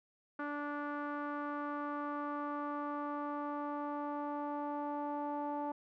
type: tone with low-pass filter sweep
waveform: sawtooth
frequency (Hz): 291.5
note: D4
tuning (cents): -13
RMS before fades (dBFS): -39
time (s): 0.39-5.72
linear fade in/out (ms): 5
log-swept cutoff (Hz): 1400 to 890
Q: 4
effects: none